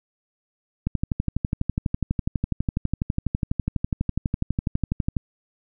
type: click train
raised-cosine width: 5 ms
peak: -10 dBFS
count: 53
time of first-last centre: 0.87-5.168 s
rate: 12.1 Hz
effects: none